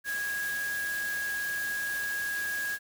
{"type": "tone in noise", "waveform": "sine", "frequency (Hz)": 1649, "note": "G#6", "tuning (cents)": -13, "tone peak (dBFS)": -30, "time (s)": [0.04, 2.79], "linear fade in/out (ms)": 50, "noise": "white", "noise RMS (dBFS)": -40, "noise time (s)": [0.04, 2.79], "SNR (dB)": 7, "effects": []}